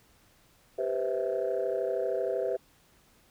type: chord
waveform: sine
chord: C major seventh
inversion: second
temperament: just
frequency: 392.4 / 490.5 / 523.3 / 654.1 Hz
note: G4 / B4 / C5 / E5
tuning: +2 / -12 / 0 / -14 cents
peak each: -32 dBFS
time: 0.78-2.57 s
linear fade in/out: 10 ms
effects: tanh soft clip ceiling -20 dBFS + pink hiss -63 dBFS RMS until 3.3 s